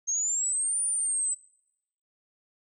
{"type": "exponential two-way sweep", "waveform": "sine", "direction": "up then down", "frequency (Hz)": [6400, 9420, 7990], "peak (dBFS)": -25, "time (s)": [0.07, 1.35], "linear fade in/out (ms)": 20, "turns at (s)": 0.83, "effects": ["noise-tail reverb RT60 0.8 s tail -23 dB re dry"]}